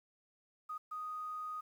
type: tone bursts at uneven times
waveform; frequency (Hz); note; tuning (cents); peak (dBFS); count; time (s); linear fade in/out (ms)
sine; 1244.5; D#6; 0; -39; 2; 0.69-0.78 / 0.91-1.61; 10
effects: 11-bit